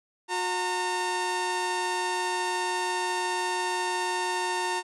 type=tone pair together; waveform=sawtooth; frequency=362.3 / 912.9 Hz; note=F#4 / A#5; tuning=-36 / -36 cents; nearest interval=octave + major third; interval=1600 cents; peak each=-28 / -24 dBFS; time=0.28-4.83 s; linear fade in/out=50 ms; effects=resampled to 24000 Hz